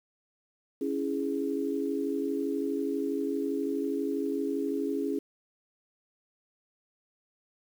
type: chord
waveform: sine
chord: C# minor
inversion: none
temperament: equal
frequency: 277.2 / 329.6 / 415.3 Hz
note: C#4 / E4 / G#4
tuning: 0 / 0 / 0 cents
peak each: -31 / -34 / -32 dBFS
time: 0.81-5.19 s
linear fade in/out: 5 ms
effects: 9-bit